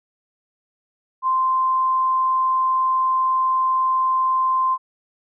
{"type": "tone", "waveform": "sine", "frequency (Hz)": 1042, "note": "C6", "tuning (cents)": -7, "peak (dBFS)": -16, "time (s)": [1.22, 4.78], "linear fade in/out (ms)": 50, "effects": []}